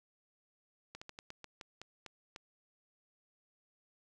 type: slowing click train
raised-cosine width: 0.2 ms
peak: -29 dBFS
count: 10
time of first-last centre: 0.95-2.361 s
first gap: 65 ms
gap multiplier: 1.21
effects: none